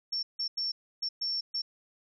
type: tone bursts at uneven times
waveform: sine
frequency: 5440 Hz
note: F8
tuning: 46 cents flat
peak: -29 dBFS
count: 6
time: 0.12-0.23 / 0.39-0.48 / 0.57-0.72 / 1.02-1.09 / 1.21-1.41 / 1.54-1.62 s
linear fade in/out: 10 ms
effects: none